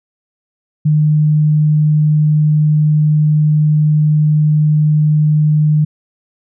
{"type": "tone", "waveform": "sine", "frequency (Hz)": 152, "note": "D#3", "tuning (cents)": -40, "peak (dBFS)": -8, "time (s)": [0.85, 5.85], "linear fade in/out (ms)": 10, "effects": []}